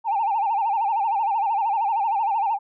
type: tone with vibrato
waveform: sine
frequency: 851 Hz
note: G#5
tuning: 42 cents sharp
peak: -18 dBFS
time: 0.04-2.59 s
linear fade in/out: 50 ms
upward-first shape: sine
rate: 13 Hz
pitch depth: 150 cents each way
effects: tanh soft clip ceiling -16 dBFS